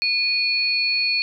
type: tone pair together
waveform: sine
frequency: 2459 / 4381 Hz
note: D#7 / C#8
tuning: -21 / -21 cents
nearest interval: minor seventh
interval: 1000 cents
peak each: -21 dBFS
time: 0.02-1.22 s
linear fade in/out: 0 ms
effects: none